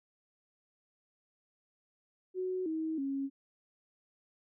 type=tone with pitch steps; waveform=sine; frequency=370 / 318.4 / 274 Hz; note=F#4 / D#4 / C#4; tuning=0 / +40 / -20 cents; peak=-32 dBFS; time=2.34-3.3 s; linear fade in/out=50 ms; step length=320 ms; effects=none